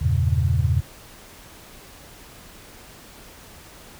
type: chord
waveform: sine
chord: E diminished seventh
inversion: none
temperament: equal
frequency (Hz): 82.41 / 98 / 116.54 / 138.59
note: E2 / G2 / Bb2 / Db3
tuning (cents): 0 / 0 / 0 / 0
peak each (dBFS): -21 / -24 / -23 / -24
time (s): 0.01-0.81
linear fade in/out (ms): 10
effects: pink hiss -45 dBFS RMS until 3.99 s